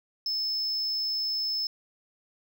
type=tone; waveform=sine; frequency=5240 Hz; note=E8; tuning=11 cents flat; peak=-24 dBFS; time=0.26-1.67 s; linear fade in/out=2 ms; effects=tanh soft clip ceiling -26 dBFS